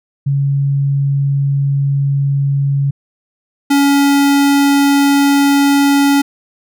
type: tone pair in turn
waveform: sine / square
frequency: 139.5 / 281.3 Hz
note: C#3 / C#4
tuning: +11 / +26 cents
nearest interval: octave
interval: 1215 cents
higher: second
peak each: -11 / -9 dBFS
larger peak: second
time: 0.26-2.91 / 3.7-6.22 s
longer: first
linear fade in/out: 10 ms
effects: none